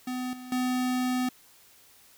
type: tone with level steps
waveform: square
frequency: 252.3 Hz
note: B3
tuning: 37 cents sharp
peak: -31 / -41 / -26 dBFS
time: 0.07-1.29 s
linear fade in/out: 5 ms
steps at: 0.33 / 0.52 s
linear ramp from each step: 2 ms
effects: white hiss -57 dBFS RMS until 2.17 s